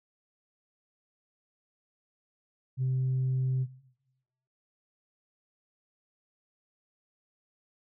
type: tone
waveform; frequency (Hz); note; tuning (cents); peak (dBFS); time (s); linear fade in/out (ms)
sine; 130; C3; -11; -24; 2.77-3.67; 50
effects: noise-tail reverb RT60 1.0 s tail -20 dB re dry + tanh soft clip ceiling -23 dBFS